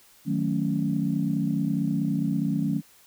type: chord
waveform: sine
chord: D# half-diminished seventh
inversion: none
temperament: equal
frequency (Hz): 155.56 / 185 / 220 / 277.2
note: D#3 / F#3 / A3 / C#4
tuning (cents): 0 / 0 / 0 / 0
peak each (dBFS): -28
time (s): 0.25-2.82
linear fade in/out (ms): 50
effects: tanh soft clip ceiling -12 dBFS + white hiss -56 dBFS RMS until 3.06 s